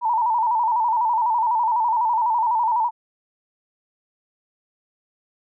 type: tone with vibrato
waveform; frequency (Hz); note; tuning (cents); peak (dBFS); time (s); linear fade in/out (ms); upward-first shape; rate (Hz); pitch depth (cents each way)
sine; 924; A#5; -16; -17; 0.01-2.91; 50; square; 12; 76
effects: none